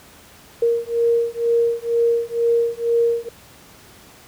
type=beating tone pair; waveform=sine; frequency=466.2 / 468.3 Hz; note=A#4 / A#4; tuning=0 / +8 cents; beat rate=2.1 Hz; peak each=-19 dBFS; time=0.62-3.29 s; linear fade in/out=5 ms; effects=pink hiss -46 dBFS RMS until 4.27 s + high-pass 60 Hz 12 dB/octave